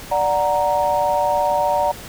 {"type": "chord", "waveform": "sine", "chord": "D augmented", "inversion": "none", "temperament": "equal", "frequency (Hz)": [587.3, 740, 932.3], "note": ["D5", "F#5", "A#5"], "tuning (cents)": [0, 0, 0], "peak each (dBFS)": [-20, -21, -19], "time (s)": [0.11, 1.92], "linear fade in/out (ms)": 10, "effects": ["pink hiss -36 dBFS RMS until 2.08 s"]}